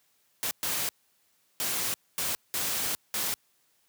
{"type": "noise bursts at uneven times", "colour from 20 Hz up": "white", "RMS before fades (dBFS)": -30, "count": 6, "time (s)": [[0.43, 0.51], [0.63, 0.89], [1.6, 1.94], [2.18, 2.35], [2.54, 2.95], [3.14, 3.34]], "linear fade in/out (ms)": 0, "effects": ["white hiss -69 dBFS RMS until 3.88 s", "high-pass 80 Hz 12 dB/octave"]}